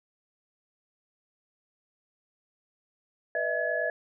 sine tone cluster, 488.7 / 605 / 654 / 1699 Hz, B4 / D#5 / E5 / G#6, -18 / -49 / -14 / +39 cents, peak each -35 / -32 / -31 / -30 dBFS, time 3.35-3.9 s, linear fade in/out 2 ms, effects none

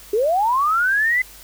sine linear sweep, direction up, 392 to 2045 Hz, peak -15 dBFS, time 0.13-1.22 s, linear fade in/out 5 ms, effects added 50 Hz sine -48 dBFS peak until 1.43 s + white hiss -43 dBFS RMS until 1.43 s

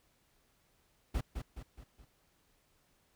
brown noise with echo, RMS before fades -33 dBFS, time 1.14-1.21 s, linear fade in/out 10 ms, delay 210 ms, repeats 4, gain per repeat -6 dB, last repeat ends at 2.05 s, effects pink hiss -72 dBFS RMS until 3.15 s

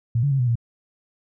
sine tone with pitch steps, 116.9 / 142.3 / 135.8 / 123.8 / 117 Hz, A#2 / C#3 / C#3 / B2 / A#2, +5 / +46 / -35 / +5 / +7 cents, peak -17 dBFS, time 0.15-0.555 s, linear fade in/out 5 ms, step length 81 ms, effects none

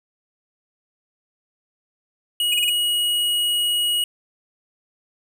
square tone, 2901 Hz, F#7, 35 cents flat, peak -19 dBFS, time 2.4-4.04 s, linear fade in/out 2 ms
square tone bursts, 2500 Hz, D#7, 8 cents sharp, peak -20 dBFS, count 4, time 2.52-2.697 s, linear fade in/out 5 ms, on 21 ms, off 31 ms
effects none

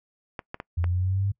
clicks, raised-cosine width 0.5 ms, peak -18 dBFS, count 4, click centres 0.392 / 0.544 / 0.601 / 0.842 s
sine linear sweep, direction up, 84.4 to 100.7 Hz, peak -22 dBFS, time 0.77-1.32 s, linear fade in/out 10 ms
effects noise-tail reverb RT60 0.1 s tail -24 dB re dry

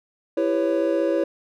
triangle chord, C# half-diminished seventh, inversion first, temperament just, 332.6 / 399.1 / 498.9 / 554.4 Hz, E4 / G4 / B4 / C#5, +16 / +31 / +17 / 0 cents, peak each -21 / -26 / -25 / -21 dBFS, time 0.37-1.24 s, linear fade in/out 5 ms, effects none

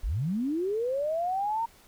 sine linear sweep, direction up, 31.56 to 932.3 Hz, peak -26 dBFS, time 0.03-1.66 s, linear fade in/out 10 ms, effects pink hiss -57 dBFS RMS until 1.87 s

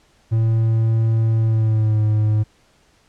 triangle tone with pitch glide, 112.4 to 107.2 Hz, A2 to A2, +37 to -45 cents, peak -12 dBFS, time 0.31-2.44 s, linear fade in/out 20 ms, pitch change -82 cents, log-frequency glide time 1.39-2.02 s, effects pink hiss -57 dBFS RMS until 3.08 s + low-pass 8000 Hz 12 dB/octave

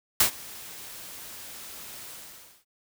white noise with ADSR envelope, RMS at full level -18 dBFS, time 0.2-2.65 s, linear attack 4 ms, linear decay 100 ms, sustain -24 dB, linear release 560 ms, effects none

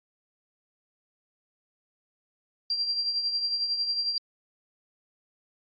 sine tone with tremolo, 4738 Hz, D8, 14 cents sharp, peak -23 dBFS, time 2.7-4.18 s, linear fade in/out 2 ms, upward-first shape triangle, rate 11 Hz, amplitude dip 60%, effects AAC 64 kbps

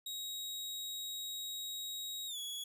sawtooth tone with pitch glide, 3800 to 3366 Hz, A#7 to G#7, +33 to +23 cents, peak -37 dBFS, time 0.06-2.64 s, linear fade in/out 5 ms, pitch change -210 cents, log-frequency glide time 2.27-2.38 s, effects none

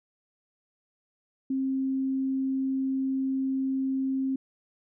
sine tone, 266.2 Hz, C4, 30 cents sharp, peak -25 dBFS, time 1.5-4.36 s, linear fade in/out 5 ms, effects none

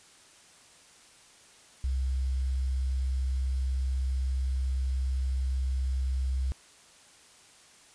sine tone with quantisation, 65.41 Hz, C2, in tune, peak -26 dBFS, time 1.84-6.52 s, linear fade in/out 0 ms, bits 9, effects white hiss -56 dBFS RMS until 7.94 s + resampled to 22050 Hz

